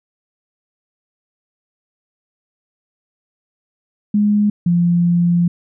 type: tone pair in turn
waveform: sine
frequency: 207.7 / 173.18 Hz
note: G#3 / F3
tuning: 0 / -14 cents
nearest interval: minor third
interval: 314 cents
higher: first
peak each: -11 dBFS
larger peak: neither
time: 4.14-4.5 / 4.66-5.48 s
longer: second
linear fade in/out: 5 ms
effects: none